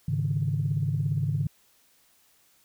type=chord; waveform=sine; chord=Ab suspended fourth; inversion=none; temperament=just; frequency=103.83 / 138.43 / 155.74 Hz; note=Ab2 / Db3 / Eb3; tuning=0 / -2 / +2 cents; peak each=-29 / -27 / -28 dBFS; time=0.08-1.47 s; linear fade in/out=5 ms; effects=tanh soft clip ceiling -15 dBFS + white hiss -63 dBFS RMS until 2.64 s